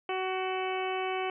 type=harmonic tone with a mistuned harmonic; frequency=375.1 Hz; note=F#4; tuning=24 cents sharp; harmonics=1 / 2 / 3 / 4 / 5 / 6 / 7 / 8; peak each=-33 / -34 / -39 / -44 / -47 / -40 / -42 / -43 dBFS; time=0.09-1.3 s; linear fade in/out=2 ms; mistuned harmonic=5; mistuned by=-21 cents; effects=none